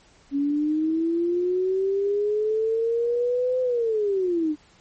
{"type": "linear two-way sweep", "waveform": "sine", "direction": "up then down", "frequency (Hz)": [277.2, 512, 295.4], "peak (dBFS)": -20, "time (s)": [0.31, 4.56], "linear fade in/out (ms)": 50, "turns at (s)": 3.61, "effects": ["pink hiss -56 dBFS RMS until 4.8 s", "MP3 32 kbps"]}